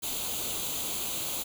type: noise with comb filter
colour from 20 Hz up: white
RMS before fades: -33 dBFS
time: 0.02-1.44 s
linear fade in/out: 20 ms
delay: 0.28 ms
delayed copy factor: +0.7
effects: none